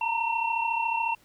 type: tone cluster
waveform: sine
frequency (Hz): 908 / 942 / 2717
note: A#5 / A#5 / F7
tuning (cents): -46 / +18 / -48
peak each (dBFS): -28 / -29 / -30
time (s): 0.01-1.15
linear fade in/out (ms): 5
effects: pink hiss -61 dBFS RMS until 1.24 s